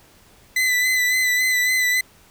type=tone with vibrato; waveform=40% pulse; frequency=2007 Hz; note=B6; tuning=27 cents sharp; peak=-16 dBFS; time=0.56-2.01 s; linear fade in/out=5 ms; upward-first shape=sine; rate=3.6 Hz; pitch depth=28 cents each way; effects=pink hiss -52 dBFS RMS until 2.3 s